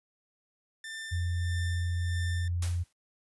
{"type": "tone with tremolo", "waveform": "sawtooth", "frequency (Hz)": 1786, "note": "A6", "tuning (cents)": 25, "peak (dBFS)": -34, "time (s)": [0.84, 2.48], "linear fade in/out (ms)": 2, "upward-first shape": "sine", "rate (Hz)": 1.6, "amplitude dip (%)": 55}
{"type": "tone", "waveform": "sine", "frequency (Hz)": 87.31, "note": "F2", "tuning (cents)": 0, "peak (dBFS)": -28, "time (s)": [1.11, 2.84], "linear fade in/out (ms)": 20}
{"type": "noise with exponential decay", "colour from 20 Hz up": "white", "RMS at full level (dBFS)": -35, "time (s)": [2.62, 2.93], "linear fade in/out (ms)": 5, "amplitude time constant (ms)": 66}
{"effects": ["noise-tail reverb RT60 0.1 s tail -23 dB re dry", "resampled to 24000 Hz"]}